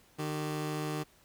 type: tone pair together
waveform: 20% pulse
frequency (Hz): 152.31 / 383.8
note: D#3 / G4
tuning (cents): -37 / -37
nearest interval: octave + major third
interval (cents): 1600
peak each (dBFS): -29 / -35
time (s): 0.18-1.04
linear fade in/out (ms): 20
effects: pink hiss -63 dBFS RMS until 1.24 s